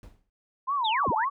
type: noise with exponential decay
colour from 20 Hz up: brown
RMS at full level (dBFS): -40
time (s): 0.03-0.3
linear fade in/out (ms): 2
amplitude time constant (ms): 57
type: tone with vibrato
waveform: sine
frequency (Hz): 998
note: B5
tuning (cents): +18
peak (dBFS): -24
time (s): 0.67-1.3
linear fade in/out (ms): 20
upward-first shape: sine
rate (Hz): 3.5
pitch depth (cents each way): 250
type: linear two-way sweep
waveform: sine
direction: down then up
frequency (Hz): 3952 to 51.8 to 2087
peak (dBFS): -27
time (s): 0.84-1.25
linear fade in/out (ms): 10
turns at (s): 1.09
effects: none

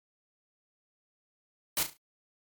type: noise with echo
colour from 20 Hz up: white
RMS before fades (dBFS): -28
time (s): 1.77-1.83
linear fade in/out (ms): 2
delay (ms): 35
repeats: 4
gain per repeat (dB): -9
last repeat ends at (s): 1.97
effects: MP3 96 kbps

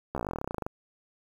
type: slowing click train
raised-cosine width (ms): 1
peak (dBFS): -18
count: 21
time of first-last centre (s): 0.15-0.665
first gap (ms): 14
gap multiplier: 1.06
effects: 8-bit

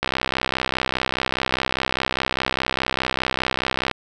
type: click train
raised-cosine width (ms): 0.3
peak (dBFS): -4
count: 253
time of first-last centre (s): 0.03-3.913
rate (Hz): 64.9
effects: none

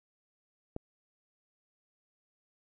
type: click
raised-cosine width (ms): 2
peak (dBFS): -23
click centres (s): 0.764
effects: none

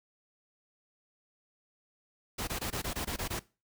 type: noise bursts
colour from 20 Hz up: pink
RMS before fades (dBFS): -35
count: 9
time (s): 2.38-3.395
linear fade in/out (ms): 10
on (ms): 95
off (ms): 20
effects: noise-tail reverb RT60 0.3 s tail -20 dB re dry

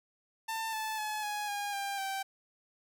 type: tone with pitch steps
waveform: sawtooth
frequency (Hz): 894 / 873.6 / 853.6 / 834.1 / 815.1 / 796.5 / 778.3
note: A5 / A5 / G#5 / G#5 / G#5 / G5 / G5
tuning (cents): +27 / -13 / +47 / +7 / -33 / +27 / -13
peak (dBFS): -30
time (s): 0.48-2.23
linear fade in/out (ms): 10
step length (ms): 250
effects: none

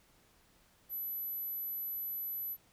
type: tone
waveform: sine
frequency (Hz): 11960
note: F#9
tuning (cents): +17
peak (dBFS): -35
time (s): 0.89-2.57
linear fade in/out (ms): 50
effects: tanh soft clip ceiling -33 dBFS + pink hiss -67 dBFS RMS until 2.72 s

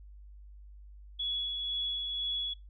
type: tone with tremolo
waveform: sine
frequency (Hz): 3378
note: G#7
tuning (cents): +29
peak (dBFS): -30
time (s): 1.19-2.54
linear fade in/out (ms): 10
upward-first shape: sine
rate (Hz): 2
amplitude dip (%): 30
effects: noise-tail reverb RT60 0.2 s tail -21 dB re dry + added 50 Hz sine -48 dBFS peak until 2.69 s

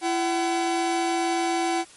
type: tone pair together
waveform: 45% pulse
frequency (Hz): 337.2 / 757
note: E4 / F#5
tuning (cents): +39 / +39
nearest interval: octave + major second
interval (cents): 1400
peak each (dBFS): -25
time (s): 0.01-1.85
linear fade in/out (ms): 50
effects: white hiss -49 dBFS RMS until 1.96 s + MP3 48 kbps

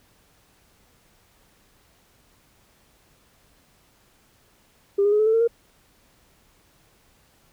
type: tone with pitch steps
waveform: sine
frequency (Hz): 399.9 / 410.2 / 420.8 / 431.6 / 442.7 / 454.1 / 465.8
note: G4 / G#4 / G#4 / A4 / A4 / A#4 / A#4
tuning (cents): +35 / -21 / +23 / -33 / +11 / -45 / -1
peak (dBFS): -15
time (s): 4.98-5.477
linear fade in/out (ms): 10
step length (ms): 71
effects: tanh soft clip ceiling -11 dBFS + pink hiss -60 dBFS RMS until 7.52 s

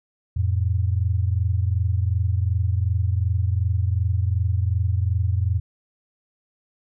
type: tone pair together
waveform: sine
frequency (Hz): 87.31 / 110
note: F2 / A2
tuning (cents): 0 / 0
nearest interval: major third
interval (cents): 400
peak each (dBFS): -20 / -23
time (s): 0.36-5.6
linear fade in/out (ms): 10
effects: none

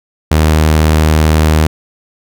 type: tone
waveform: sawtooth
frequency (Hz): 77.9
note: D#2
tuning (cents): +3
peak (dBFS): -3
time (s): 0.31-1.67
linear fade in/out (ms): 5
effects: none

